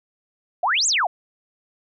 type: exponential two-way sweep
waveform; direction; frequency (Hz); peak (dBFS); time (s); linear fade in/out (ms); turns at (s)
sine; up then down; 638 to 8130 to 638; -17; 0.63-1.07; 5; 0.87
effects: none